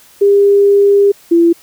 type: tone pair in turn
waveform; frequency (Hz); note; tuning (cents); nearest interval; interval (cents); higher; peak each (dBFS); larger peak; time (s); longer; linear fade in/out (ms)
sine; 402 / 338; G4 / E4; +44 / +43; minor third; 301; first; -5; neither; 0.21-1.12 / 1.31-1.53; first; 10
effects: white hiss -44 dBFS RMS until 1.62 s